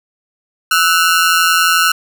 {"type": "ring-modulated tone", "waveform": "sawtooth", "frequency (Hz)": 1396.9, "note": "F6", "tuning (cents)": 0, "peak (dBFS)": -3, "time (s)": [0.71, 1.92], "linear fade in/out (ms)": 5, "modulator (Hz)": 85.7, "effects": []}